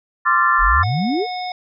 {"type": "chord", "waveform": "sine", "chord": "D minor seventh", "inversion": "third", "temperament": "equal with one note detuned", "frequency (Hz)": [1046.5, 1174.7, 1369, 1760], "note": ["C6", "D6", "F6", "A6"], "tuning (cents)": [0, 0, -35, 0], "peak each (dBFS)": -18, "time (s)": [0.25, 0.84], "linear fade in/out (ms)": 20}
{"type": "exponential sweep", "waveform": "sine", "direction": "up", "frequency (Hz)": [35.88, 490], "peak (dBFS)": -17, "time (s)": [0.58, 1.27], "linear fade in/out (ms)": 50}
{"type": "harmonic tone", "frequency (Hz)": 730, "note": "F#5", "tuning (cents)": -24, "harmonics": [1, 3, 5, 7], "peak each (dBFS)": [-24, -33, -35, -33], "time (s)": [0.83, 1.52], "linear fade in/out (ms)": 2}
{"effects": []}